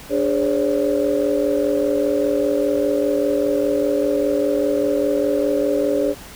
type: tone cluster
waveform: sine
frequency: 292.1 / 411.8 / 527 / 572 Hz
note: D4 / G#4 / C5 / D5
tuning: -9 / -15 / +12 / -46 cents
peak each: -21 dBFS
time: 0.09-6.15 s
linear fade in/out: 50 ms
effects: tanh soft clip ceiling -8 dBFS + pink hiss -39 dBFS RMS until 6.35 s